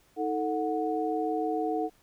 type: tone cluster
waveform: sine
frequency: 316 / 442.9 / 734 Hz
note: D#4 / A4 / F#5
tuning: +27 / +11 / -14 cents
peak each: -31 dBFS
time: 0.16-1.9 s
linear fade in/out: 50 ms
effects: pink hiss -64 dBFS RMS until 2.02 s